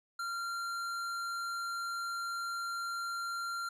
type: tone with tanh clipping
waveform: sine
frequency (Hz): 1381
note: F6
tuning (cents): -20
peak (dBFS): -37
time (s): 0.19-3.69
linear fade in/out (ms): 5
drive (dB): 16
effects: resampled to 32000 Hz